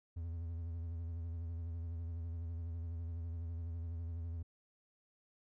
triangle tone with vibrato, 83.6 Hz, E2, 25 cents sharp, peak -37 dBFS, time 0.16-4.43 s, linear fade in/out 10 ms, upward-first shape sine, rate 12 Hz, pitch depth 53 cents each way, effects none

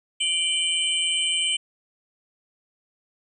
sine tone cluster, 2361 / 2898 / 3065 / 8110 Hz, D7 / F#7 / G7 / B8, +9 / -37 / -40 / +45 cents, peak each -29 / -30 / -23 / -29 dBFS, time 0.2-1.57 s, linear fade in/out 10 ms, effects none

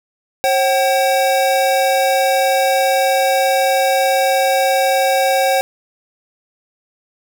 square tone pair together, 538.8 / 762 Hz, C#5 / G5, -49 / -49 cents, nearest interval tritone, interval 600 cents, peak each -16 dBFS, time 0.44-5.61 s, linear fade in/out 0 ms, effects none

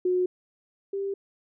sine tone pair in turn, 363.7 / 394.5 Hz, F#4 / G4, -30 / +11 cents, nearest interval minor second, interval 141 cents, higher second, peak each -21 / -27 dBFS, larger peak first, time 0.05-0.26 / 0.93-1.14 s, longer neither, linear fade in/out 5 ms, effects none

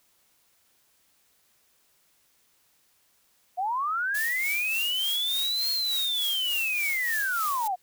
sine linear two-way sweep, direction up then down, 698.5 to 4274 to 698.5 Hz, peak -25 dBFS, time 3.57-7.76 s, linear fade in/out 20 ms, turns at 5.71 s
blue noise with tremolo, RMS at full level -33 dBFS, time 4.14-7.68 s, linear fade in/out 10 ms, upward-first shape sine, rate 3.4 Hz, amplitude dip 50%
effects white hiss -66 dBFS RMS until 7.82 s

